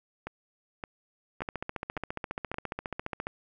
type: two click trains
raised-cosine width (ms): 0.5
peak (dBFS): -18 / -21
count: 28 / 5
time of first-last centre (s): 1.42-3.269 / 0.27-2.543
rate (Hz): 14.6 / 1.76
effects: none